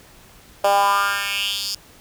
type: tone with high-pass filter sweep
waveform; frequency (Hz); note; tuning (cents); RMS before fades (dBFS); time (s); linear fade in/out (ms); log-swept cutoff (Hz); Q
10% pulse; 200; G3; +35; -20; 0.64-1.75; 5; 620 to 5200; 3.8
effects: pink hiss -48 dBFS RMS until 2 s